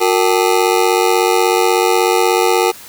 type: ring-modulated tone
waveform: 25% pulse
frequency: 412.4 Hz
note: G#4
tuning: 12 cents flat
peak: -4 dBFS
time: 0-2.72 s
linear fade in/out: 20 ms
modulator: 48.2 Hz
effects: white hiss -36 dBFS RMS until 2.88 s